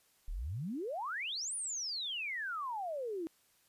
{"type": "exponential two-way sweep", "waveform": "sine", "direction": "up then down", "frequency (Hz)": [32.7, 9800, 313.4], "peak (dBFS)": -36, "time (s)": [0.28, 3.27], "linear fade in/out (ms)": 0, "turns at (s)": 1.55, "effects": ["white hiss -70 dBFS RMS until 3.68 s", "resampled to 32000 Hz"]}